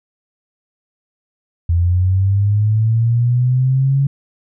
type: linear sweep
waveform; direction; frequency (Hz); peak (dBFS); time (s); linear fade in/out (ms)
sine; up; 83.8 to 139.6; -11; 1.69-4.07; 5
effects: none